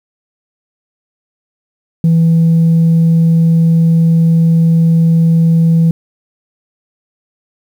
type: tone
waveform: sine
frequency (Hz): 164.81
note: E3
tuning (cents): 0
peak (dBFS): -4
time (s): 2.04-5.91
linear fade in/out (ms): 2
effects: tanh soft clip ceiling -4 dBFS + 7-bit